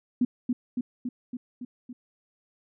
sine tone with echo, 246.9 Hz, B3, in tune, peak -19 dBFS, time 0.21-0.25 s, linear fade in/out 5 ms, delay 280 ms, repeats 6, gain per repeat -3 dB, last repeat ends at 1.93 s, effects none

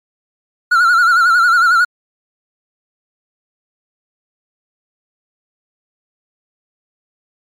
triangle tone with vibrato, 1400 Hz, F6, 4 cents sharp, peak -6 dBFS, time 0.71-1.85 s, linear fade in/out 10 ms, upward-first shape sine, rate 11 Hz, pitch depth 85 cents each way, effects MP3 64 kbps

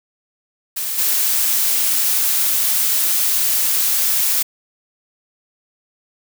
blue noise with level steps, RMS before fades -23 / -17 dBFS, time 0.76-4.43 s, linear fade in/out 10 ms, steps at 0.98 s, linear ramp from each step 5 ms, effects none

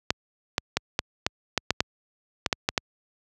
clicks, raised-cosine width 0.2 ms, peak -4 dBFS, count 12, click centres 0.105 / 0.581 / 0.77 / 0.991 / 1.265 / 1.577 / 1.706 / 1.805 / 2.462 / 2.528 / 2.689 / 2.778 s, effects high-pass 60 Hz 12 dB/octave

